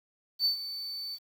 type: tone with ADSR envelope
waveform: triangle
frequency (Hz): 4524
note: C#8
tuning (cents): +34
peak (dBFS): -21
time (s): 0.39-1.19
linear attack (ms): 61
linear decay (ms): 110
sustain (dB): -13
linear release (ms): 53
effects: 9-bit